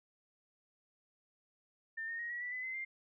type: tone with pitch steps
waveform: sine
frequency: 1800 / 1839.9 / 1880.8 / 1922.5 / 1965.2 / 2009 / 2053 / 2099 Hz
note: A6 / A#6 / A#6 / B6 / B6 / B6 / C7 / C7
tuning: +39 / -23 / +15 / -47 / -9 / +29 / -33 / +5 cents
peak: -38 dBFS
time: 1.97-2.85 s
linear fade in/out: 10 ms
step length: 110 ms
effects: none